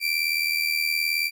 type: tone with amplitude modulation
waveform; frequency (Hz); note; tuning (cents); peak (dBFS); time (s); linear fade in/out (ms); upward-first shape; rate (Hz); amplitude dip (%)
30% pulse; 2349; D7; 0; -17; 0-1.31; 50; sine; 79; 65
effects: none